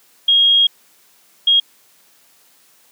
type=tone bursts at uneven times; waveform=sine; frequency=3266 Hz; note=G#7; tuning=30 cents flat; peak=-9 dBFS; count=2; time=0.28-0.67 / 1.47-1.6 s; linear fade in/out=5 ms; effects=white hiss -53 dBFS RMS until 2.91 s + high-pass 150 Hz 12 dB/octave